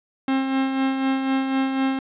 45% pulse tone with tremolo, 266.8 Hz, C4, 34 cents sharp, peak -18 dBFS, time 0.28-1.99 s, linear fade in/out 2 ms, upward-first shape sine, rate 4 Hz, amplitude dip 45%, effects resampled to 8000 Hz + 9-bit

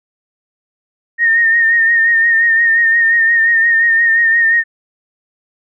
sine tone with vibrato, 1838 Hz, A#6, 25 cents flat, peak -8 dBFS, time 1.18-4.64 s, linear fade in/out 50 ms, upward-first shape sine, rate 5.7 Hz, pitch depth 37 cents each way, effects none

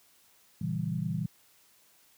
sine chord, A# diminished seventh, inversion none, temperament equal, 116.54 / 138.59 / 164.81 / 196 Hz, A#2 / C#3 / E3 / G3, 0 / 0 / 0 / 0 cents, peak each -36 / -37 / -32 / -36 dBFS, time 0.61-1.26 s, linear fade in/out 5 ms, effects white hiss -63 dBFS RMS until 2.17 s + high-pass 60 Hz 12 dB/octave

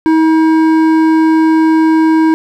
triangle tone with hard clipping, 319.4 Hz, D#4, 45 cents sharp, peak -8 dBFS, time 0.06-2.34 s, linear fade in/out 0 ms, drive 14 dB, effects none

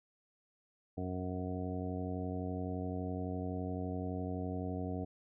harmonic tone with a mistuned harmonic, 91.8 Hz, F#2, 13 cents flat, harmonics 1 / 2 / 3 / 4 / 5 / 6 / 7 / 8, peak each -40 / -42 / -41 / -49 / -45 / -57 / -47 / -48 dBFS, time 0.97-5.05 s, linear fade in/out 10 ms, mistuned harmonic 6, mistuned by -19 cents, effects none

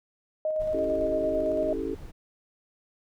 sine tone with tremolo, 622.3 Hz, D#5, in tune, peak -24 dBFS, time 0.45-1.73 s, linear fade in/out 2 ms, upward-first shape square, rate 8.9 Hz, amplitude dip 25%
brown noise, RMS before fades -41 dBFS, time 0.59-2.12 s, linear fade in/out 20 ms
sine chord, A dominant seventh, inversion first, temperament equal, 277.2 / 329.6 / 392 / 440 Hz, C#4 / E4 / G4 / A4, 0 / 0 / 0 / 0 cents, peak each -34 dBFS, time 0.73-1.95 s, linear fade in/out 10 ms
effects none

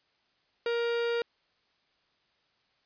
45% pulse tone, 470 Hz, A#4, 14 cents sharp, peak -27 dBFS, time 0.66-1.22 s, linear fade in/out 2 ms, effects white hiss -71 dBFS RMS until 2.85 s + resampled to 11025 Hz

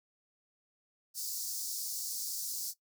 pink high-pass noise, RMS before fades -38 dBFS, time 1.14-2.74 s, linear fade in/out 50 ms, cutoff 4700 Hz, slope 48 dB/octave, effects noise-tail reverb RT60 0.1 s tail -17 dB re dry

